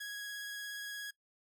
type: tone with vibrato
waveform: sawtooth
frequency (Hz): 1660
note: G#6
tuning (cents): -1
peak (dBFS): -37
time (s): 0-1.11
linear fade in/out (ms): 10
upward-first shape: square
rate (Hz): 17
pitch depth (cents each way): 8
effects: noise-tail reverb RT60 0.1 s tail -19 dB re dry